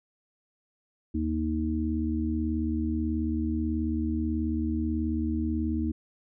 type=harmonic tone; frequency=78.4 Hz; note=D#2; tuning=14 cents sharp; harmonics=1 / 3 / 4; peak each=-30 / -30 / -30 dBFS; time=1.14-5.92 s; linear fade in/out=10 ms; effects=none